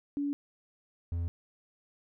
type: tone pair in turn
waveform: sine / triangle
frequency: 285.7 / 85.12 Hz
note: D4 / F2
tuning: -48 / -44 cents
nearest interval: octave + major sixth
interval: 2096 cents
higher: first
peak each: -29 / -28 dBFS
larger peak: second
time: 0.17-0.33 / 1.12-1.28 s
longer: neither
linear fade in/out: 0 ms
effects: none